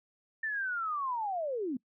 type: linear sweep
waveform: sine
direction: down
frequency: 1800 to 233.8 Hz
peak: -31 dBFS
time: 0.43-1.77 s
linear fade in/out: 5 ms
effects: noise-tail reverb RT60 0.1 s tail -23 dB re dry